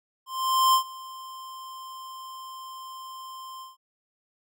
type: tone with ADSR envelope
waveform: square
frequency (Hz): 1046.5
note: C6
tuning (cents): 0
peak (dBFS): -17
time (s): 0.26-3.77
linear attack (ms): 480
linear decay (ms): 92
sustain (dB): -22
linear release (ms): 160
effects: none